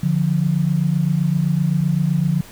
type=tone pair together; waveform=sine; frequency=146.83 / 174.61 Hz; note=D3 / F3; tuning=0 / 0 cents; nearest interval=minor third; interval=300 cents; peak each=-18 dBFS; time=0.03-2.41 s; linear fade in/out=5 ms; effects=pink hiss -42 dBFS RMS until 2.51 s